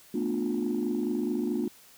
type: chord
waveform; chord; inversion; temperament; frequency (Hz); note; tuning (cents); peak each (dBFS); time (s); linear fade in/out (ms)
sine; B half-diminished seventh; third; just; 222.2 / 246.9 / 296.3 / 355.6; A3 / B3 / D4 / F4; +17 / 0 / +15 / +31; -31; 0.14-1.68; 5
effects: tanh soft clip ceiling -20 dBFS + white hiss -55 dBFS RMS until 1.97 s